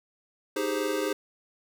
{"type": "chord", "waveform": "square", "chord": "Ab major seventh", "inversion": "second", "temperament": "equal", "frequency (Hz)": [311.1, 392, 415.3, 523.3], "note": ["Eb4", "G4", "Ab4", "C5"], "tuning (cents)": [0, 0, 0, 0], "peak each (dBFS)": -33, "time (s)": [0.56, 1.13], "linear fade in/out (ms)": 5, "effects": []}